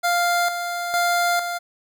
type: tone with tremolo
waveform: 25% pulse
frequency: 698.5 Hz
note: F5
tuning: in tune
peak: -14 dBFS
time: 0.03-1.59 s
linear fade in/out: 20 ms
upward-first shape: square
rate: 1.1 Hz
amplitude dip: 55%
effects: none